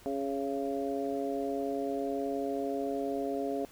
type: harmonic tone with a mistuned harmonic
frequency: 138.59 Hz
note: C#3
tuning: in tune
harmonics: 2 / 3 / 4 / 5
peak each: -35 / -35 / -38 / -37 dBFS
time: 0.06-3.65 s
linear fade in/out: 0 ms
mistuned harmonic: 5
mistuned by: -22 cents
effects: pink hiss -56 dBFS RMS until 3.71 s